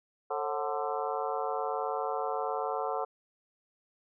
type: harmonic tone with a mistuned harmonic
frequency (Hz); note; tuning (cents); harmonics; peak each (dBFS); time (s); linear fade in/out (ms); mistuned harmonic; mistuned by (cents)
147.8; D3; +11; 3 / 4 / 5 / 6 / 7 / 8 / 9; -36 / -37 / -35 / -39 / -39 / -41 / -41; 0.3-3.05; 10; 4; -150
effects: none